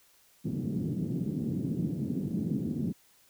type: band-pass noise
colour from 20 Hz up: pink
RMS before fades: -32 dBFS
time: 0.44-2.93 s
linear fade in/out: 20 ms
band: 140 to 280 Hz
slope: 24 dB/octave
effects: white hiss -63 dBFS RMS until 3.29 s